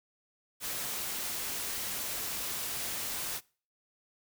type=noise; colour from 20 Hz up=white; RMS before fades=-36 dBFS; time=0.6-3.41 s; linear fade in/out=50 ms; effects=noise-tail reverb RT60 0.4 s tail -23 dB re dry